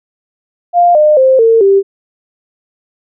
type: tone with pitch steps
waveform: sine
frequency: 700 / 605.9 / 524.4 / 453.9 / 392.9 Hz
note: F5 / D#5 / C5 / A#4 / G4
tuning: +4 / -46 / +4 / -46 / +4 cents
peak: -4 dBFS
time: 0.73-1.83 s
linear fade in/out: 50 ms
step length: 220 ms
effects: none